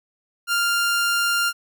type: tone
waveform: sawtooth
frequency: 1396.9 Hz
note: F6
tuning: in tune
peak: -15 dBFS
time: 0.47-1.53 s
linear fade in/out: 50 ms
effects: none